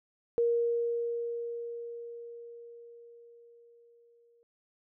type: tone with exponential decay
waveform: sine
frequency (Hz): 470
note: A#4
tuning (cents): +14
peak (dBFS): -23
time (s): 0.38-4.43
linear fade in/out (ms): 0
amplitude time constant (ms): 880
effects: none